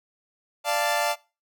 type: chord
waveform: sawtooth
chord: D minor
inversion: none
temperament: equal with one note detuned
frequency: 587.3 / 692.4 / 880 Hz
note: D5 / F5 / A5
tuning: 0 / -15 / 0 cents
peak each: -23 dBFS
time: 0.64-1.16 s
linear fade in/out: 50 ms
effects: noise-tail reverb RT60 0.3 s tail -21 dB re dry